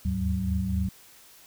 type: tone cluster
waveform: sine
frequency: 75.8 / 79.9 / 103.2 / 188.3 Hz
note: D#2 / D#2 / G#2 / F#3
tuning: -45 / +47 / -10 / +31 cents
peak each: -29 / -33 / -32 / -28 dBFS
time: 0.05-0.89 s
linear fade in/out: 5 ms
effects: white hiss -53 dBFS RMS until 1.46 s